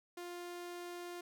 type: tone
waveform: sawtooth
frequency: 350.9 Hz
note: F4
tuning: 8 cents sharp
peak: -40 dBFS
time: 0.17-1.21 s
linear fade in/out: 5 ms
effects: none